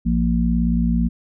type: harmonic tone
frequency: 58.1 Hz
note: A#1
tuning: 5 cents flat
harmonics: 1 / 3 / 4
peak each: -20 / -20 / -20 dBFS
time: 0.05-1.09 s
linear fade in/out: 20 ms
effects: none